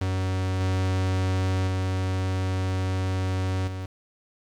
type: tone with level steps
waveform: 45% pulse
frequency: 93.8 Hz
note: F#2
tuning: 24 cents sharp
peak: -24 / -22 / -24 / -31 dBFS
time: 0.01-3.86 s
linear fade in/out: 5 ms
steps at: 0.6 / 1.67 / 3.67 s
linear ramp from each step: 10 ms
effects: low-pass 7000 Hz 12 dB/octave + 8-bit